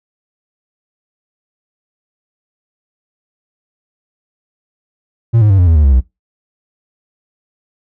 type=tone with pitch steps; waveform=triangle; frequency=115.5 / 105.91 / 97.12 / 89.06 / 81.67 / 74.89 / 68.68 / 62.98 Hz; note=A#2 / G#2 / G2 / F2 / E2 / D2 / C#2 / B1; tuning=-16 / +34 / -16 / +34 / -16 / +34 / -15 / +35 cents; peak=-4 dBFS; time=5.33-6.01 s; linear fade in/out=20 ms; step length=85 ms; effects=noise-tail reverb RT60 0.2 s tail -21 dB re dry